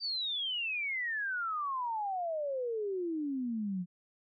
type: exponential sweep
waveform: sine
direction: down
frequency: 4699 to 173.3 Hz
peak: -32 dBFS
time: 0-3.86 s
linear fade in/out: 50 ms
effects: none